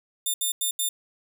5% pulse tone bursts at uneven times, 3600 Hz, A7, 39 cents sharp, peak -16 dBFS, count 4, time 0.26-0.34 / 0.41-0.52 / 0.61-0.71 / 0.79-0.89 s, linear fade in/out 5 ms, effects none

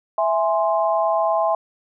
sine chord, E augmented, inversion none, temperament equal, 659.3 / 830.6 / 1046.5 Hz, E5 / G#5 / B#5, 0 / 0 / 0 cents, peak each -19 / -22 / -23 dBFS, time 0.18-1.55 s, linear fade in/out 2 ms, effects none

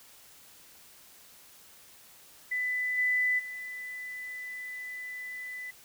sine tone with level steps, 1997 Hz, B6, 19 cents sharp, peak -28 / -24 / -37 dBFS, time 2.51-5.71 s, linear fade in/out 10 ms, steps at 2.97 / 3.38 s, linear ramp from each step 20 ms, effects white hiss -55 dBFS RMS until 5.84 s

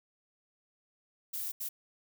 violet noise bursts at uneven times, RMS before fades -37 dBFS, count 2, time 1.33-1.52 / 1.6-1.69 s, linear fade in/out 10 ms, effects none

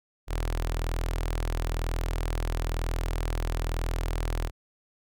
sawtooth tone with notch filter, 41.04 Hz, E1, 7 cents flat, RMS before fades -29 dBFS, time 0.27-4.51 s, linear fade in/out 50 ms, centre 190 Hz, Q 0.96, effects none

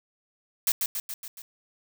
blue noise with echo, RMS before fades -23 dBFS, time 0.67-0.72 s, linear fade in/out 2 ms, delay 140 ms, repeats 5, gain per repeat -4 dB, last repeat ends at 1.42 s, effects none

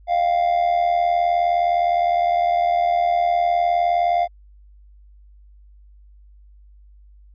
triangle tone with amplitude modulation, 698.5 Hz, F5, in tune, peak -11 dBFS, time 0.07-4.28 s, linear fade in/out 50 ms, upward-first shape sine, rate 79.6 Hz, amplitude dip 65%, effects added 50 Hz sine -45 dBFS peak until 7.34 s + resampled to 11025 Hz

